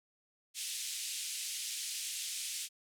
white band-pass noise, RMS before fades -40 dBFS, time 0.54-2.69 s, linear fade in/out 50 ms, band 2500 to 10000 Hz, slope 24 dB/octave, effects none

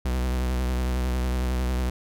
45% pulse tone with vibrato, 62.8 Hz, B1, 30 cents sharp, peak -23 dBFS, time 0.05-1.9 s, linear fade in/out 5 ms, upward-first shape triangle, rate 11 Hz, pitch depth 58 cents each way, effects none

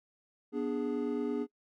triangle chord, G# diminished, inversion first, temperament equal with one note detuned, 244.7 / 293.7 / 415.3 Hz, B3 / D4 / G#4, -16 / 0 / 0 cents, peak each -33 dBFS, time 0.52-1.47 s, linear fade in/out 50 ms, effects noise-tail reverb RT60 0.1 s tail -22 dB re dry

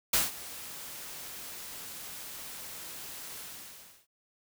white noise with ADSR envelope, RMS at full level -24 dBFS, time 0.13-4.07 s, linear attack 7 ms, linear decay 170 ms, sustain -19 dB, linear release 670 ms, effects none

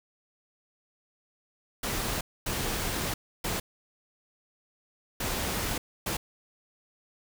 pink noise bursts at uneven times, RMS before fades -31 dBFS, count 5, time 1.83-2.21 / 2.46-3.14 / 3.44-3.6 / 5.2-5.78 / 6.06-6.17 s, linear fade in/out 5 ms, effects none

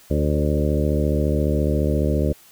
harmonic tone with a mistuned harmonic, 74.5 Hz, D2, 25 cents sharp, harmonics 1 / 2 / 3 / 4 / 5 / 6 / 7 / 8, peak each -21 / -24 / -26 / -27 / -28 / -29 / -29 / -30 dBFS, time 0.1-2.33 s, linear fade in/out 10 ms, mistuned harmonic 7, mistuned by +17 cents, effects white hiss -50 dBFS RMS until 2.51 s

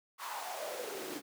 pink noise with high-pass filter sweep, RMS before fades -41 dBFS, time 0.18-1.22 s, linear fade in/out 50 ms, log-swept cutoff 1100 to 290 Hz, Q 5.1, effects none

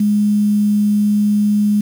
sine tone with quantisation, 207.7 Hz, G#3, in tune, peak -11 dBFS, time 0-1.81 s, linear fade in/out 5 ms, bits 6, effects none

